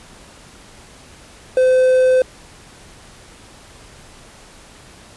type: tone with quantisation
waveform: triangle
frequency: 513 Hz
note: C5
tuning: 34 cents flat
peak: -8 dBFS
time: 1.57-2.22 s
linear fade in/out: 2 ms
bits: 6
effects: pink hiss -43 dBFS RMS until 5.16 s + resampled to 24000 Hz